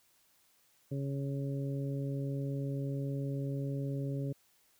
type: harmonic tone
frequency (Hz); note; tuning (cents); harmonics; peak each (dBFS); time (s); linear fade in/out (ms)
138.59; C#3; 0; 1 / 2 / 3 / 4; -34 / -40 / -44 / -46; 0.91-4.33; 10
effects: white hiss -69 dBFS RMS until 4.79 s